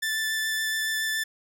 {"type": "tone with vibrato", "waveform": "sawtooth", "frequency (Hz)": 1760, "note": "A6", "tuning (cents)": 0, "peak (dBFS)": -22, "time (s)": [0.02, 1.24], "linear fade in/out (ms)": 10, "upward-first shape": "sine", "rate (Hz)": 7.1, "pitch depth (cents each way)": 10, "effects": []}